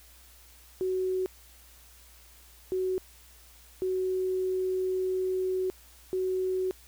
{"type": "tone bursts at uneven times", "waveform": "sine", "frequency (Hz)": 372.8, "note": "F#4", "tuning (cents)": 13, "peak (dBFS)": -26, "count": 4, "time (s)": [[0.81, 1.26], [2.72, 2.98], [3.82, 5.7], [6.13, 6.71]], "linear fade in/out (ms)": 0, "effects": ["added 60 Hz sine -56 dBFS peak until 6.87 s", "white hiss -56 dBFS RMS until 6.87 s"]}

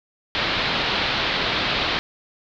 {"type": "low-pass noise", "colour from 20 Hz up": "white", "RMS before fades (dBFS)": -23, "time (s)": [0.35, 1.99], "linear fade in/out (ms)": 0, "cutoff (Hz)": 4300, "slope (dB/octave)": 48, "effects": []}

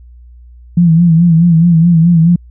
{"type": "tone with vibrato", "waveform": "sine", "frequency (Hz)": 167.8, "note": "E3", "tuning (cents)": 31, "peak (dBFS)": -4, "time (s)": [0.77, 2.36], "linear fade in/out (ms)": 5, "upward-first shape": "sine", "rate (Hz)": 4.7, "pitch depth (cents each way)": 76, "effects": ["added 60 Hz sine -34 dBFS peak until 2.5 s"]}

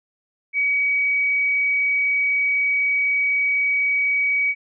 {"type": "tone", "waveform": "sine", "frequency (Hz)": 2266, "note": "C#7", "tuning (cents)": 37, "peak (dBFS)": -17, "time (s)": [0.53, 4.55], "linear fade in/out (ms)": 50, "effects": []}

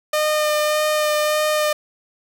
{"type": "tone with vibrato", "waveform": "sawtooth", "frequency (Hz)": 607, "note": "D#5", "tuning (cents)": -43, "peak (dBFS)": -13, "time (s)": [0.13, 1.73], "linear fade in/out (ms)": 5, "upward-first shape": "sine", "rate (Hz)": 1.7, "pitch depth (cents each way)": 12, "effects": []}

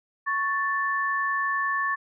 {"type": "tone pair together", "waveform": "sine", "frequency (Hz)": [1108.7, 1760], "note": ["C#6", "A6"], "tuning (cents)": [0, 0], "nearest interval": "minor sixth", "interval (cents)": 800, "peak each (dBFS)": [-26, -26], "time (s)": [0.26, 1.96], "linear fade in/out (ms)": 20, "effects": []}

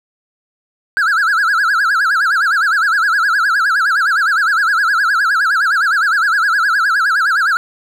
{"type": "tone with vibrato", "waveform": "triangle", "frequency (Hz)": 1480, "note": "F#6", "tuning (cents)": 0, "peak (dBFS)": -9, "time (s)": [0.97, 7.57], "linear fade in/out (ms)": 0, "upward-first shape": "sine", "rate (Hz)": 9.7, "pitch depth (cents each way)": 220, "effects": []}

